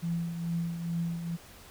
sine tone with tremolo, 168.8 Hz, E3, 41 cents sharp, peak -27 dBFS, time 0.02-1.37 s, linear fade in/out 20 ms, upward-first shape triangle, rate 2.3 Hz, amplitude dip 60%, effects pink hiss -52 dBFS RMS until 1.7 s

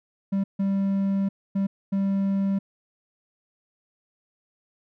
triangle tone bursts at uneven times, 196 Hz, G3, in tune, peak -19 dBFS, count 4, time 0.32-0.44 / 0.59-1.29 / 1.55-1.67 / 1.92-2.59 s, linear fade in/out 10 ms, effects none

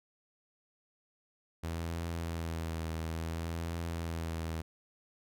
sawtooth tone with vibrato, 82.41 Hz, E2, in tune, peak -31 dBFS, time 1.63-4.62 s, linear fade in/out 10 ms, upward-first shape triangle, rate 0.58 Hz, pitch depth 37 cents each way, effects none

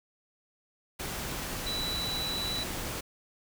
sine tone in noise, 3951 Hz, B7, in tune, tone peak -32 dBFS, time 1.66-2.64 s, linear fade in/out 10 ms, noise pink, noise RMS -36 dBFS, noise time 0.99-3.01 s, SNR +1 dB, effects none

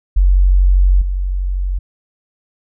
sine tone with level steps, 46.25 Hz, F#1, in tune, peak -7 / -15 dBFS, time 0.16-1.79 s, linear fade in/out 10 ms, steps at 1.01 s, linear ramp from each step 10 ms, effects none

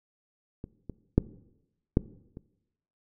clicks, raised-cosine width 3 ms, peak -24 / -24 / -6 / -7 / -28 dBFS, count 5, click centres 0.641 / 0.897 / 1.18 / 1.971 / 2.371 s, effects noise-tail reverb RT60 0.9 s tail -19 dB re dry

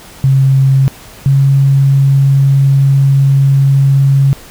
sine tone pair in turn, 134.6 / 137.27 Hz, C3 / C#3, +49 / -17 cents, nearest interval unison, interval 34 cents, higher second, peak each -5 dBFS, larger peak neither, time 0.24-0.88 / 1.26-4.33 s, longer second, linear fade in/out 0 ms, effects pink hiss -35 dBFS RMS until 4.5 s

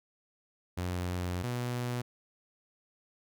sawtooth tone pair in turn, 89.6 / 122.35 Hz, F2 / B2, +45 / -16 cents, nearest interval perfect fourth, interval 539 cents, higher second, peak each -28 dBFS, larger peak neither, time 0.77-1.43 / 1.43-2.02 s, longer first, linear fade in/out 10 ms, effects none

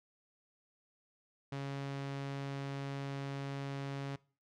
sawtooth tone, 138.59 Hz, C#3, in tune, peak -34 dBFS, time 1.52-4.16 s, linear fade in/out 5 ms, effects noise-tail reverb RT60 0.4 s tail -22 dB re dry + low-pass 5000 Hz 12 dB/octave

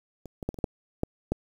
clicks, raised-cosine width 2 ms, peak -28 / -22 / -14 / -30 / -24 / -12 / -12 / -12 dBFS, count 8, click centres 0.257 / 0.428 / 0.49 / 0.543 / 0.588 / 0.642 / 1.034 / 1.32 s, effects 8-bit

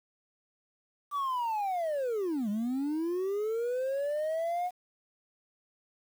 sine linear two-way sweep, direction down then up, 1174.7 to 200 to 731 Hz, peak -26 dBFS, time 1.11-4.71 s, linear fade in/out 50 ms, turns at 2.49 s, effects tanh soft clip ceiling -28 dBFS + 9-bit

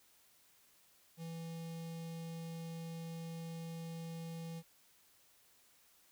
square tone with notch filter, 165.3 Hz, E3, 5 cents sharp, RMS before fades -45 dBFS, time 1.17-4.63 s, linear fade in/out 50 ms, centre 1400 Hz, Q 1, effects white hiss -68 dBFS RMS until 6.11 s

